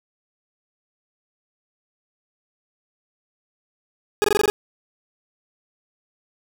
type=tone bursts; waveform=40% pulse; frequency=415.3 Hz; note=G#4; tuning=in tune; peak=-14 dBFS; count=7; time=4.22-4.5 s; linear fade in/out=0 ms; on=22 ms; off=21 ms; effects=none